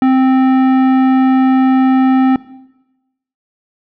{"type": "tone with tanh clipping", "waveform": "sine", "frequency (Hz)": 261.6, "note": "C4", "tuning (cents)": 0, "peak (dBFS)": -9, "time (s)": [0.02, 2.36], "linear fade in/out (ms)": 2, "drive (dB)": 14, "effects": ["noise-tail reverb RT60 1.0 s tail -19 dB re dry"]}